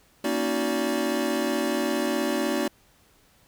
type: tone cluster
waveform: square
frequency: 234.4 / 277.5 / 313.9 / 369.5 / 578 Hz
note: A#3 / C#4 / D#4 / F#4 / D5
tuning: +10 / +2 / +15 / -2 / -28 cents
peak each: -31 dBFS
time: 0.24-2.68 s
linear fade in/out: 5 ms
effects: pink hiss -60 dBFS RMS until 3.47 s